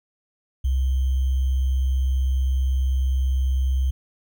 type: tone with sample-and-hold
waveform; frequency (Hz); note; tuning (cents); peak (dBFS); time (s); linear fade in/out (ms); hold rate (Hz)
sine; 65.41; C2; 0; -18; 0.64-3.91; 10; 3150
effects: none